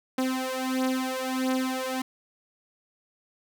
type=beating tone pair; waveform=sawtooth; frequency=258.5 / 260 Hz; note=C4 / C4; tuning=-21 / -11 cents; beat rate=1.5 Hz; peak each=-25 dBFS; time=0.18-2.02 s; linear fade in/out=5 ms; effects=none